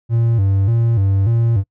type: tone with vibrato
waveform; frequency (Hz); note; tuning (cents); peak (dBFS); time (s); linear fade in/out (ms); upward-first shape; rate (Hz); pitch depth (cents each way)
triangle; 106.4; G#2; +42; -10; 0.09-1.64; 50; square; 1.7; 150
effects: noise-tail reverb RT60 0.1 s tail -24 dB re dry